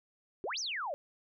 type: exponential two-way sweep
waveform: sine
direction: up then down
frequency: 332.3 to 6520 to 535 Hz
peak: -34 dBFS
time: 0.44-0.94 s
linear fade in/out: 0 ms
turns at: 0.59 s
effects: none